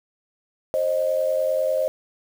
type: tone pair together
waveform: sine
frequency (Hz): 530 / 620.1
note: C5 / D#5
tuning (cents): +22 / -6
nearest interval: minor third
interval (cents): 272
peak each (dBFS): -22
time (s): 0.74-1.88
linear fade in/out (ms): 0
effects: 7-bit